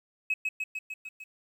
triangle tone with echo, 2560 Hz, D#7, 49 cents sharp, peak -21 dBFS, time 0.3-0.34 s, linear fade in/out 5 ms, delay 150 ms, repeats 6, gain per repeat -3 dB, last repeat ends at 1.24 s, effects tanh soft clip ceiling -22 dBFS + 10-bit

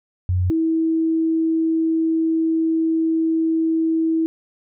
sine tone pair in turn, 90.9 / 323.9 Hz, F#2 / E4, -30 / -30 cents, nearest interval octave + minor seventh, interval 2200 cents, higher second, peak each -16 dBFS, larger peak neither, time 0.29-0.5 / 0.5-4.26 s, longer second, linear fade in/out 0 ms, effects none

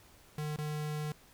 square tone with dropouts, 151.1 Hz, D3, 50 cents sharp, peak -35 dBFS, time 0.38-1.12 s, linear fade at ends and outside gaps 2 ms, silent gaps 0.562-0.585 s, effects pink hiss -60 dBFS RMS until 1.33 s

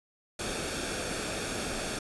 pink noise with comb filter, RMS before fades -34 dBFS, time 0.39-1.99 s, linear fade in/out 5 ms, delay 1 ms, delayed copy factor -0.55, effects resampled to 24000 Hz

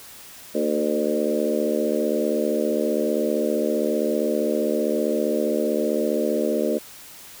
harmonic tone with a mistuned harmonic, 75.3 Hz, D2, 44 cents sharp, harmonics 3 / 4 / 5 / 6 / 7 / 8, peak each -27 / -27 / -27 / -27 / -27 / -27 dBFS, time 0.54-6.79 s, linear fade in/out 20 ms, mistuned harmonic 7, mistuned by -19 cents, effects white hiss -43 dBFS RMS until 7.4 s

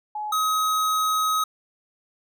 sine / square tone pair in turn, 846 / 1267.6 Hz, G#5 / D#6, +32 / +32 cents, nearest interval perfect fifth, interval 700 cents, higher second, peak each -27 / -21 dBFS, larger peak second, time 0.15-0.32 / 0.32-1.44 s, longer second, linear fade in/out 5 ms, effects none

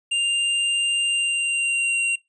square tone with pitch glide, 2794 to 2759 Hz, F7 to F7, 0 to -22 cents, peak -20 dBFS, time 0.11-2.16 s, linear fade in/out 10 ms, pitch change -22 cents, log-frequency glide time 1.06-1.99 s, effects noise-tail reverb RT60 0.2 s tail -21 dB re dry + resampled to 22050 Hz

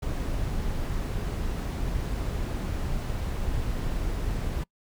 brown noise, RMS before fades -29 dBFS, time 0.02-4.64 s, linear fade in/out 10 ms, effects noise-tail reverb RT60 0.1 s tail -25 dB re dry

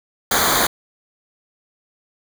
pink noise with comb filter, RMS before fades -17 dBFS, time 0.31-0.67 s, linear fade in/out 5 ms, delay 0.37 ms, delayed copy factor -0.85, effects none

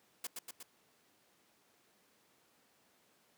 white noise with echo, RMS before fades -40 dBFS, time 0.24-0.27 s, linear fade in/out 5 ms, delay 120 ms, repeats 3, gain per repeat -3 dB, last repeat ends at 0.63 s, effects pink hiss -70 dBFS RMS until 3.37 s + high-pass 200 Hz 12 dB/octave

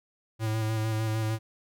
square tone with vibrato, 110 Hz, A2, in tune, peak -27 dBFS, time 0.39-1.39 s, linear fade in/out 50 ms, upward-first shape square, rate 6.6 Hz, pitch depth 19 cents each way, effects none

